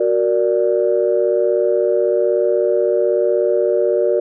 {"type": "chord", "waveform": "sine", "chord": "Gb augmented", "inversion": "none", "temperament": "equal", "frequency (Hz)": [370, 466.2, 587.3], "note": ["Gb4", "Bb4", "D5"], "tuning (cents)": [0, 0, 0], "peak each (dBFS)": -17, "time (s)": [0, 4.2], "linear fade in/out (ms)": 5, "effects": ["tanh soft clip ceiling -4 dBFS"]}